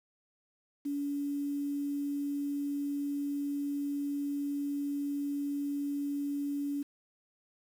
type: tone with quantisation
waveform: sine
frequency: 285.1 Hz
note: C#4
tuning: 49 cents sharp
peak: -31 dBFS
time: 0.85-6.83 s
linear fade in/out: 10 ms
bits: 9
effects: none